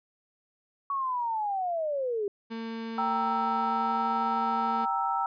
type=linear sweep; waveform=sine; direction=down; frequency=1126 to 392 Hz; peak=-27 dBFS; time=0.9-2.28 s; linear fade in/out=2 ms
type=tone with pitch glide; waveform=35% pulse; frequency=226.8 to 228.4 Hz; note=A#3 to A#3; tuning=-47 to -35 cents; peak=-32 dBFS; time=2.5-4.86 s; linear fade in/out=20 ms; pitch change=+12 cents; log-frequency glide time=3.59-4.03 s
type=chord; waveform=sine; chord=E diminished; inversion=first; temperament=equal; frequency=784 / 932.3 / 1318.5 Hz; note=G5 / Bb5 / E6; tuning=0 / 0 / 0 cents; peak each=-30 dBFS; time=2.98-5.26 s; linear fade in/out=2 ms
effects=resampled to 11025 Hz